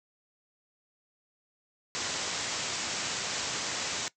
white low-pass noise, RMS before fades -34 dBFS, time 1.95-4.08 s, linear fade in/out 0 ms, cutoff 7700 Hz, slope 96 dB/octave, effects noise-tail reverb RT60 0.1 s tail -19 dB re dry + high-pass 100 Hz 12 dB/octave

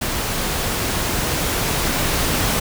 pink noise with level ramp, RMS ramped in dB -23 to -19 dBFS, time 0.01-2.6 s, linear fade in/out 10 ms, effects none

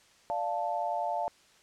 sine chord, D minor, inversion none, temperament equal, 587.3 / 698.5 / 880 Hz, D5 / F5 / A5, 0 / 0 / 0 cents, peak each -36 / -32 / -33 dBFS, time 0.3-1.28 s, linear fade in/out 0 ms, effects white hiss -61 dBFS RMS until 1.62 s + low-pass 7000 Hz 12 dB/octave

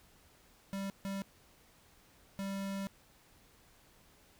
square tone bursts at uneven times, 196 Hz, G3, in tune, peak -37 dBFS, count 3, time 0.73-0.9 / 1.05-1.22 / 2.39-2.87 s, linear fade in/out 0 ms, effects pink hiss -64 dBFS RMS until 4.39 s

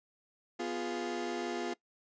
30% pulse chord, F diminished, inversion second, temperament equal, 246.9 / 349.2 / 415.3 Hz, Cb4 / F4 / Ab4, 0 / 0 / 0 cents, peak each -38 / -34 / -38 dBFS, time 0.59-1.74 s, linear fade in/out 10 ms, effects noise-tail reverb RT60 0.1 s tail -20 dB re dry + resampled to 16000 Hz

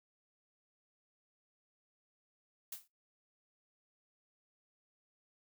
blue noise with exponential decay, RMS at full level -39 dBFS, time 2.72-2.88 s, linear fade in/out 5 ms, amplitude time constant 34 ms, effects noise-tail reverb RT60 0.2 s tail -21 dB re dry

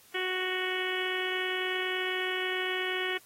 harmonic tone, 370 Hz, F#4, in tune, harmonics 1 / 2 / 3 / 4 / 5 / 6 / 7 / 8 / 9, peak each -34 / -42 / -42 / -39 / -35 / -37 / -43 / -37 / -43 dBFS, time 0.14-3.18 s, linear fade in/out 10 ms, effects white hiss -58 dBFS RMS until 3.25 s + AAC 48 kbps

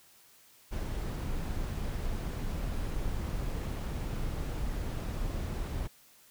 brown noise, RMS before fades -34 dBFS, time 0.71-5.88 s, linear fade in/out 20 ms, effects white hiss -60 dBFS RMS until 6.3 s

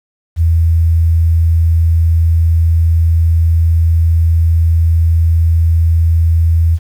sine tone, 82.41 Hz, E2, in tune, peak -7 dBFS, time 0.36-6.79 s, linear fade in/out 50 ms, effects 7-bit

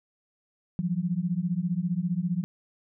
sine beating tone pair, 168.7 / 183.7 Hz, E3 / F#3, +40 / -12 cents, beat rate 15 Hz, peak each -28 dBFS, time 0.79-2.44 s, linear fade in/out 0 ms, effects none

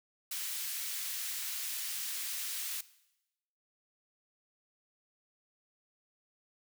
white high-pass noise, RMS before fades -38 dBFS, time 0.31-2.81 s, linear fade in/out 5 ms, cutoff 1900 Hz, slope 12 dB/octave, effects noise-tail reverb RT60 0.9 s tail -18 dB re dry

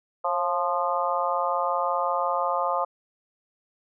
harmonic tone with a mistuned harmonic, 174.61 Hz, F3, in tune, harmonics 3 / 4 / 5 / 6 / 7, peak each -29 / -29 / -29 / -29 / -29 dBFS, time 0.24-2.85 s, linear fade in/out 10 ms, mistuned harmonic 3, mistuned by +45 cents, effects none

